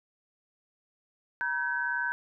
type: tone cluster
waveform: sine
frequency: 955 / 1534 / 1675 Hz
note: A#5 / G6 / G#6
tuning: +42 / -38 / +14 cents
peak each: -35 / -29 / -36 dBFS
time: 1.41-2.12 s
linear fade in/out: 0 ms
effects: none